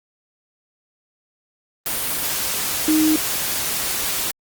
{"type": "tone in noise", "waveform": "sine", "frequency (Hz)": 311.1, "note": "D#4", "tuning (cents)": 0, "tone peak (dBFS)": -14, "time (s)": [2.88, 3.16], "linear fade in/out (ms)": 2, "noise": "white", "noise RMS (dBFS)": -23, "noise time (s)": [1.86, 4.31], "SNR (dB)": 6, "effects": ["Opus 32 kbps"]}